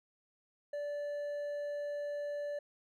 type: tone with hard clipping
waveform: triangle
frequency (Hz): 582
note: D5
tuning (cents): -16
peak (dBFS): -37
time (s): 0.73-2.59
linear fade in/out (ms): 5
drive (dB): 7
effects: none